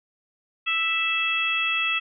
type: harmonic tone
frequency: 659.3 Hz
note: E5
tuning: in tune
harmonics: 2 / 3 / 4 / 5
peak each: -30 / -32 / -23 / -29 dBFS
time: 0.66-2 s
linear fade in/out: 20 ms
effects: none

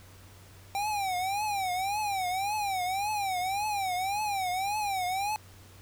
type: tone with vibrato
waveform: square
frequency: 784 Hz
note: G5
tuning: in tune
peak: -29 dBFS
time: 0.75-5.36 s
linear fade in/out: 0 ms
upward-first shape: triangle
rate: 1.8 Hz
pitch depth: 170 cents each way
effects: added 94 Hz sine -52 dBFS peak until 5.81 s + pink hiss -55 dBFS RMS until 5.81 s

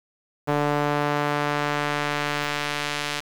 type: tone with band-pass filter sweep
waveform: sawtooth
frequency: 146.5 Hz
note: D3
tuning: 4 cents flat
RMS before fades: -25 dBFS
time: 0.47-3.21 s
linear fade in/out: 20 ms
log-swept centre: 720 to 3400 Hz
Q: 0.74
effects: 7-bit

